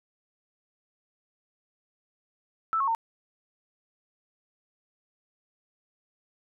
sine tone with pitch steps, 1318.5 / 1096 / 911 Hz, E6 / C#6 / A#5, 0 / -20 / -40 cents, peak -23 dBFS, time 2.73-2.949 s, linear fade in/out 0 ms, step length 73 ms, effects none

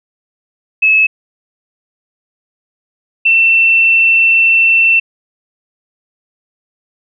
sine tone pair in turn, 2592 / 2687 Hz, E7 / E7, -30 / +33 cents, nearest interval minor second, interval 63 cents, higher second, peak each -6 dBFS, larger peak neither, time 0.82-1.07 / 3.25-5 s, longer second, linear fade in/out 10 ms, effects none

